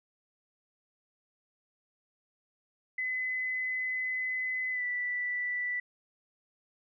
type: tone with pitch glide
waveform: sine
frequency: 2022 to 1971.3 Hz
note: B6 to B6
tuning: +40 to -4 cents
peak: -30 dBFS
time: 2.98-5.8 s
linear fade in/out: 5 ms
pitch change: -44 cents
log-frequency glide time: 4.71-4.84 s
effects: none